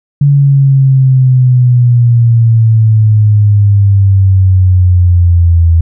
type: exponential sweep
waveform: sine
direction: down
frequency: 143.2 to 82.41 Hz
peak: -3 dBFS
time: 0.21-5.81 s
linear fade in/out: 5 ms
effects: none